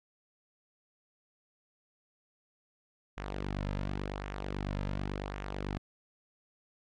sawtooth tone with flanger, 49.06 Hz, G1, 2 cents sharp, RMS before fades -37 dBFS, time 3.17-5.78 s, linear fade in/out 10 ms, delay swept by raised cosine 0.22 to 2.72 ms, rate 0.9 Hz, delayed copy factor -0.55, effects low-pass 4000 Hz 12 dB/octave

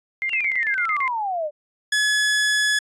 sine tone bursts, 2100 Hz, C7, 6 cents sharp, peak -21 dBFS, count 8, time 0.22-1.078 s, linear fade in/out 0 ms, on 74 ms, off 38 ms
sine exponential sweep, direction down, 2897 to 577 Hz, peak -22 dBFS, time 0.28-1.51 s, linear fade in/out 50 ms
sawtooth tone, 1700 Hz, G#6, 40 cents sharp, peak -14 dBFS, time 1.92-2.79 s, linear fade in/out 5 ms
effects resampled to 22050 Hz

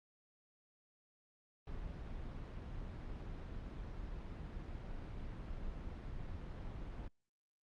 brown noise, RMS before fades -45 dBFS, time 1.67-7.08 s, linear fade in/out 2 ms, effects low-pass 4000 Hz 12 dB/octave + Opus 32 kbps

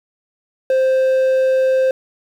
triangle tone, 523.3 Hz, C5, in tune, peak -10 dBFS, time 0.7-1.91 s, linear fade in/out 2 ms, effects 7-bit

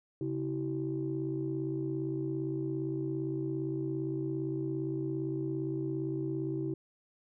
sine tone cluster, 136.3 / 325.1 / 382.6 Hz, C#3 / E4 / G4, -29 / -24 / -42 cents, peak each -36 / -34 / -37 dBFS, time 0.21-6.74 s, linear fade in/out 2 ms, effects tanh soft clip ceiling -23 dBFS

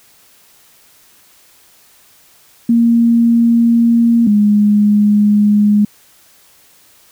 sine tone pair in turn, 233.1 / 207.7 Hz, A#3 / G#3, 0 / 0 cents, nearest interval major second, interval 200 cents, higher first, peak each -7 dBFS, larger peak neither, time 2.69-4.27 / 4.27-5.85 s, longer neither, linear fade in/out 5 ms, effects white hiss -48 dBFS RMS until 7.11 s

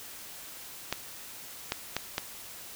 clicks, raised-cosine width 0.2 ms, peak -11 dBFS, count 4, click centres 0.926 / 1.721 / 1.966 / 2.181 s, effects white hiss -45 dBFS RMS until 2.75 s

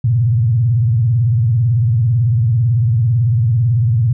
sine tone with vibrato, 116.54 Hz, A#2, in tune, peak -10 dBFS, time 0.04-4.13 s, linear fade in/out 5 ms, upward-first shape sine, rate 18 Hz, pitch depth 200 cents each way, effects none

